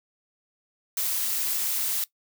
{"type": "noise with amplitude modulation", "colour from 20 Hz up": "blue", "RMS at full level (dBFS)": -25, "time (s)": [0.97, 2.04], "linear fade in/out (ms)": 2, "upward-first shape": "sine", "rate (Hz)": 212, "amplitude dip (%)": 45, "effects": ["noise-tail reverb RT60 0.1 s tail -19 dB re dry"]}